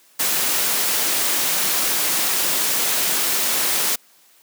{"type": "noise", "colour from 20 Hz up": "white", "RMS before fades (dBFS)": -20, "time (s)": [0.19, 3.96], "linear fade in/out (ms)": 10, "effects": ["white hiss -54 dBFS RMS until 4.42 s", "high-pass 200 Hz 12 dB/octave"]}